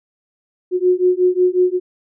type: beating tone pair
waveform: sine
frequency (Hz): 360.8 / 366.3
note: F#4 / F#4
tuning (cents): -44 / -17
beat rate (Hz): 5.5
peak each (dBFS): -15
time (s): 0.71-1.8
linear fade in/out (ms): 50
effects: none